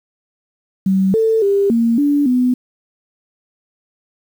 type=tone with pitch steps; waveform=sine; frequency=191.3 / 445.4 / 398.7 / 231.3 / 288.4 / 250.3 Hz; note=G3 / A4 / G4 / A#3 / D4 / B3; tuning=-42 / +21 / +29 / -13 / -31 / +23 cents; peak=-11 dBFS; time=0.86-2.54 s; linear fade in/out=5 ms; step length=280 ms; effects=7-bit